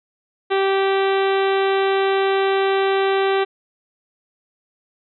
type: harmonic tone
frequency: 389 Hz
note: G4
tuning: 13 cents flat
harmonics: 1 / 2 / 3 / 4 / 5 / 6 / 7 / 8 / 9 / 10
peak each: -17 / -23 / -27 / -29 / -31 / -33 / -34 / -35 / -36 / -37 dBFS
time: 0.5-3.45 s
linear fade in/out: 20 ms
effects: none